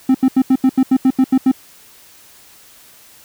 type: tone bursts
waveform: triangle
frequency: 261.8 Hz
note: C4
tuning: 1 cent sharp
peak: -6 dBFS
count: 11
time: 0.09-1.516 s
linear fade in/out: 5 ms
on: 56 ms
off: 81 ms
effects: white hiss -45 dBFS RMS until 3.24 s